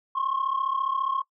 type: tone pair together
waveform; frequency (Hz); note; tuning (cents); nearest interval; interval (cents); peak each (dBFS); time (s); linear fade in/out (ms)
sine; 1056.3 / 1091; C6 / C#6; +16 / -28; minor second; 56; -26; 0.15-1.22; 10
effects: noise-tail reverb RT60 0.1 s tail -20 dB re dry + tanh soft clip ceiling -19 dBFS